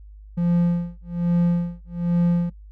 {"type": "tone with tremolo", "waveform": "triangle", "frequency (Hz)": 173.1, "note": "F3", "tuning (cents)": -15, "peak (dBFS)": -13, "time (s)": [0.37, 2.5], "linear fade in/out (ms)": 10, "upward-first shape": "sine", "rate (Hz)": 1.2, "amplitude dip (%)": 100, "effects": ["noise-tail reverb RT60 0.1 s tail -21 dB re dry", "added 51 Hz sine -40 dBFS peak until 2.71 s"]}